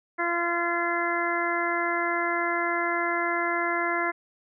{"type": "harmonic tone", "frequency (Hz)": 343.4, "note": "F4", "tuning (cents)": -29, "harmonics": [1, 2, 3, 4, 5, 6], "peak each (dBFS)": [-31, -31, -31, -31, -31, -31], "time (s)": [0.18, 4.12], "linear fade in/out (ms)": 20, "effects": []}